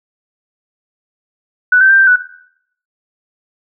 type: tone with pitch steps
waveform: sine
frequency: 1485 / 1548 / 1576 / 1566 / 1483 Hz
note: F#6 / G6 / G6 / G6 / F#6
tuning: +6 / -22 / +9 / -2 / +4 cents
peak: -5 dBFS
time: 1.72-2.16 s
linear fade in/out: 5 ms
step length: 88 ms
effects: noise-tail reverb RT60 0.7 s tail -17 dB re dry